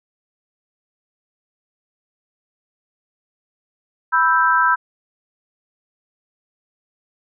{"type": "chord", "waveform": "sine", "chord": "E minor", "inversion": "second", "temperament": "equal", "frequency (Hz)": [987.8, 1318.5, 1568], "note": ["B5", "E6", "G6"], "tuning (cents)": [0, 0, 0], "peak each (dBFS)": -17, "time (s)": [4.12, 4.76], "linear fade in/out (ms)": 20, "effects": []}